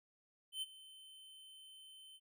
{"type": "tone with ADSR envelope", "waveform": "square", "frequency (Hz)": 3074, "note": "G7", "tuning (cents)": -35, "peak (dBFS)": -38, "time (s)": [0.52, 2.2], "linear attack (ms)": 100, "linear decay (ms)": 30, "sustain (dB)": -18, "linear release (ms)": 46, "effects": []}